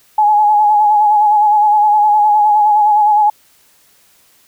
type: tone with vibrato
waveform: sine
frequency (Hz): 841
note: G#5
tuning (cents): +22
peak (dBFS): -7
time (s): 0.18-3.3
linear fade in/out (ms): 5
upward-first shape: sine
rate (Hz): 9.7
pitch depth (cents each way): 38
effects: white hiss -51 dBFS RMS until 4.47 s